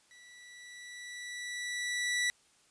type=tone with level ramp; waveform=sawtooth; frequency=1958 Hz; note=B6; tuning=15 cents flat; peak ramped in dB=-51 to -24 dBFS; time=0.11-2.3 s; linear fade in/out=0 ms; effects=white hiss -66 dBFS RMS until 2.7 s + resampled to 22050 Hz